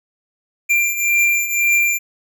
square beating tone pair, 2374 / 2375.9 Hz, D7 / D7, +18 / +19 cents, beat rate 1.9 Hz, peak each -21 / -16 dBFS, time 0.69-1.99 s, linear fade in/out 20 ms, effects none

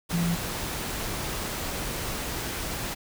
sine tone in noise, 170.4 Hz, F3, 42 cents flat, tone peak -23 dBFS, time 0.12-0.36 s, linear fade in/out 20 ms, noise pink, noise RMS -32 dBFS, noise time 0.09-2.95 s, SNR +6 dB, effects none

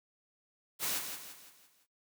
white noise with echo, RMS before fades -34 dBFS, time 0.79-1.02 s, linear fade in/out 50 ms, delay 170 ms, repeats 5, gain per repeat -7 dB, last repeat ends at 1.87 s, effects noise-tail reverb RT60 0.2 s tail -23 dB re dry + high-pass 100 Hz 12 dB/octave

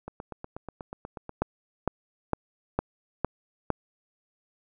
two click trains, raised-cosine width 1 ms, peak -10 / -23 dBFS, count 6 / 11, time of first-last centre 1.42-3.703 / 0.08-1.294 s, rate 2.19 / 8.24 Hz, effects none

